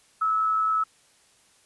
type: tone with amplitude modulation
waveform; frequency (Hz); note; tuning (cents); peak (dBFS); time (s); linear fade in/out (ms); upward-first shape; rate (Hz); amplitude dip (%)
sine; 1298; E6; -27; -19; 0.21-0.84; 10; sine; 111; 35
effects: white hiss -60 dBFS RMS until 1.65 s + resampled to 24000 Hz